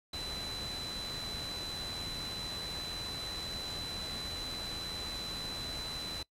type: tone in noise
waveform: sine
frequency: 4008 Hz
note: B7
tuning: 25 cents sharp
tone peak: -39 dBFS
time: 0.13-6.23 s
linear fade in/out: 5 ms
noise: pink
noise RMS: -43 dBFS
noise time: 0.13-6.23 s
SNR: +1 dB
effects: noise-tail reverb RT60 0.1 s tail -22 dB re dry + low-pass 11000 Hz 12 dB/octave